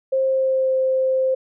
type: tone with pitch glide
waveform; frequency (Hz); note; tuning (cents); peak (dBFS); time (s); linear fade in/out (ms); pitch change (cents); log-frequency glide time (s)
sine; 530 to 523.3; C5 to C5; +22 to 0; -16; 0.12-1.35; 10; -22; 0.25-0.74
effects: none